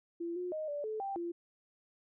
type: tone with pitch steps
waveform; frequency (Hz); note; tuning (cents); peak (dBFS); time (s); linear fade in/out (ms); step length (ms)
sine; 339.9 / 359.1 / 621 / 582 / 433.7 / 786 / 343.3; F4 / F4 / D#5 / D5 / A4 / G5 / F4; -47 / +48 / -3 / -16 / -25 / +4 / -30; -35; 0.2-1.32; 10; 160
effects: none